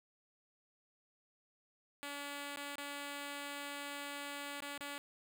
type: tone with dropouts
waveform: 5% pulse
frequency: 285.6 Hz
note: D4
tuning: 48 cents flat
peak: -31 dBFS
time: 2.03-4.98 s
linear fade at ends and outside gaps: 0 ms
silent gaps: 2.561-2.572 / 2.755-2.782 / 4.604-4.622 / 4.778-4.807 s
effects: none